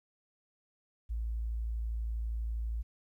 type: tone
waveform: sine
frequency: 56.2 Hz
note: A1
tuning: 37 cents sharp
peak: -32 dBFS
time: 1.09-2.83 s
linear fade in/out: 20 ms
effects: 12-bit